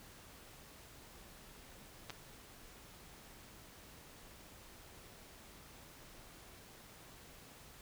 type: clicks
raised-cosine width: 0.2 ms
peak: -27 dBFS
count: 2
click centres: 2.097 / 2.104 s
effects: pink hiss -57 dBFS RMS until 7.81 s